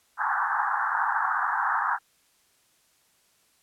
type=band-pass noise; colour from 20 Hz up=pink; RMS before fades=-26 dBFS; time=0.17-1.99 s; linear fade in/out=50 ms; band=790 to 1700 Hz; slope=96 dB/octave; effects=white hiss -65 dBFS RMS until 3.62 s + low-pass 12000 Hz 12 dB/octave